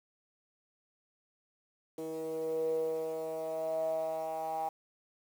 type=tone with band-pass filter sweep; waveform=10% pulse; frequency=160 Hz; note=D#3; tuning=49 cents sharp; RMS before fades=-35 dBFS; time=1.98-4.69 s; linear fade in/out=5 ms; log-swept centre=400 to 790 Hz; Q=9.1; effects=9-bit